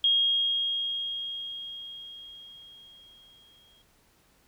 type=tone with exponential decay; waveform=sine; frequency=3259 Hz; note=G#7; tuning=33 cents flat; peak=-19 dBFS; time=0.04-3.82 s; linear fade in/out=2 ms; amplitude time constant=820 ms; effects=pink hiss -64 dBFS RMS until 4.47 s